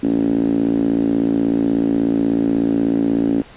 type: tone with band-pass filter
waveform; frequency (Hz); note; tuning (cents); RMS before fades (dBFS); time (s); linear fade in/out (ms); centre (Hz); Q
5% pulse; 56.4; A1; +44; -17; 0.03-3.42; 5; 270; 5.7
effects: pink hiss -42 dBFS RMS until 3.56 s + resampled to 8000 Hz